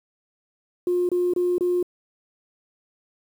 sine tone bursts, 356.2 Hz, F4, 34 cents sharp, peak -18 dBFS, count 4, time 0.87-1.828 s, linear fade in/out 2 ms, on 220 ms, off 26 ms, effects tanh soft clip ceiling -14 dBFS + 8-bit

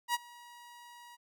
sawtooth tone with ADSR envelope, 958 Hz, A#5, 47 cents sharp, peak -23 dBFS, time 0.08-1.17 s, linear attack 62 ms, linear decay 29 ms, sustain -24 dB, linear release 28 ms, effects none

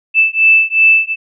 sine beating tone pair, 2637 / 2639.7 Hz, E7 / E7, 0 / +2 cents, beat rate 2.7 Hz, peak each -10 dBFS, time 0.14-1.16 s, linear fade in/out 50 ms, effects none

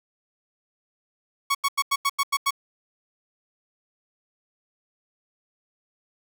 sawtooth tone bursts, 1113 Hz, C#6, 7 cents sharp, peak -16 dBFS, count 8, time 1.5-2.508 s, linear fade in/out 10 ms, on 49 ms, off 88 ms, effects 9-bit

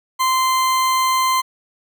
40% pulse tone, 1039 Hz, C6, 12 cents flat, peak -14 dBFS, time 0.19-1.42 s, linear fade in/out 20 ms, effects none

